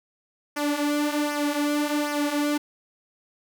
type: tone with flanger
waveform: sawtooth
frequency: 293.7 Hz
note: D4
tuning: in tune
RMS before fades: -25 dBFS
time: 0.56-2.58 s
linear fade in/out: 10 ms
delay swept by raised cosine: 0.25 to 5.75 ms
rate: 1.3 Hz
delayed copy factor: -0.65
effects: none